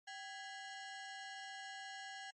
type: ring-modulated tone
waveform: sawtooth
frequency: 1218 Hz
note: D#6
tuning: 37 cents flat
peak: -40 dBFS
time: 0.07-2.31 s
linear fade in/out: 10 ms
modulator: 440 Hz
effects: low-pass 9000 Hz 12 dB/octave + MP3 32 kbps